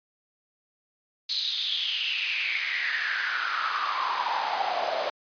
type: noise with high-pass filter sweep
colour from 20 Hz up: pink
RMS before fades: -28 dBFS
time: 1.29-5.1 s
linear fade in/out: 5 ms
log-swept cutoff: 4200 to 610 Hz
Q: 7
effects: resampled to 11025 Hz